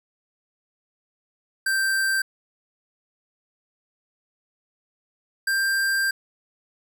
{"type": "tone pair in turn", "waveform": "square", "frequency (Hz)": [1568, 1583.5], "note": ["G6", "G6"], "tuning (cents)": [0, 17], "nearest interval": "unison", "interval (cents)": 17, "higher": "second", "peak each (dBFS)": -21, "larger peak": "neither", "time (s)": [[1.66, 2.22], [5.47, 6.11]], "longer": "second", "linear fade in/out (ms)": 5, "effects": []}